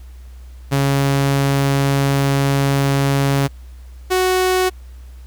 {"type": "tone pair in turn", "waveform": "sawtooth", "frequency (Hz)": [138.59, 370], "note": ["C#3", "F#4"], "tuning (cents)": [0, 0], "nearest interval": "octave + perfect fourth", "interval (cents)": 1700, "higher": "second", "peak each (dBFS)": -10, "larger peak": "neither", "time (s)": [[0.71, 3.48], [4.1, 4.7]], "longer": "first", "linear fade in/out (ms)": 20, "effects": ["added 62 Hz sine -34 dBFS peak until 5.26 s", "pink hiss -53 dBFS RMS until 5.26 s"]}